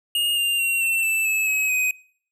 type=tone with pitch steps; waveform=square; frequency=2846 / 2795 / 2746 / 2697 / 2649 / 2602 / 2556 / 2511 Hz; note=F7 / F7 / F7 / E7 / E7 / E7 / D#7 / D#7; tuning=+32 / +1 / -30 / +39 / +8 / -23 / +46 / +15 cents; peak=-20 dBFS; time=0.15-1.91 s; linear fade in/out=2 ms; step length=220 ms; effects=noise-tail reverb RT60 0.6 s tail -25 dB re dry